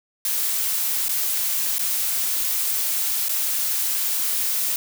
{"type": "noise with dropouts", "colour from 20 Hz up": "blue", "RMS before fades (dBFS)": -23, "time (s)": [0.25, 4.76], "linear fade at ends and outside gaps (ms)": 2, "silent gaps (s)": [[1.084, 1.091], [1.784, 1.792], [3.285, 3.292]], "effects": []}